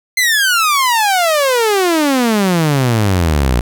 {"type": "exponential sweep", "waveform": "sawtooth", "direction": "down", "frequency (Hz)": [2093, 57.1], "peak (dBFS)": -7, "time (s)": [0.17, 3.61], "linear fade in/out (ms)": 5, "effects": []}